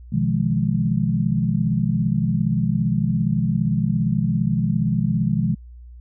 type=chord; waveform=sine; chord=F half-diminished seventh; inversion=second; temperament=just; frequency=125.72 / 157.15 / 174.61 / 209.5 Hz; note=Cb3 / Eb3 / F3 / Ab3; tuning=+31 / +18 / 0 / +15 cents; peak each=-23 dBFS; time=0.12-5.55 s; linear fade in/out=10 ms; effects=added 60 Hz sine -38 dBFS peak until 6 s